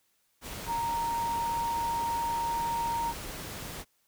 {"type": "tone in noise", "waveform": "sine", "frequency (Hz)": 930, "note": "A#5", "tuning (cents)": -4, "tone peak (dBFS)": -28, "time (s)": [0.66, 3.14], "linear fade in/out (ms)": 50, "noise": "pink", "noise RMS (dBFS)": -40, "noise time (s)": [0.41, 3.85], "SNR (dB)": 9, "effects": ["white hiss -72 dBFS RMS until 4.07 s"]}